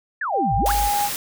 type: exponential two-way sweep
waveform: sine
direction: down then up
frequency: 1858 to 92.5 to 1858 Hz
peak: -22 dBFS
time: 0.21-0.72 s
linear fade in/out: 5 ms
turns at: 0.56 s
type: tone with pitch glide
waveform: sine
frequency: 790 to 819.3 Hz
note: G5 to G#5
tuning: +13 to -24 cents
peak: -19 dBFS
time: 0.3-1.1 s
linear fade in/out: 50 ms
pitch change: +63 cents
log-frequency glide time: 0.53-0.76 s
type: tone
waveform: sine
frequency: 55 Hz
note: A1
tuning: in tune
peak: -23 dBFS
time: 0.5-0.91 s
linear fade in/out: 50 ms
type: noise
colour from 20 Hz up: white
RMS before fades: -27 dBFS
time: 0.66-1.16 s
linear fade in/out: 0 ms
effects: none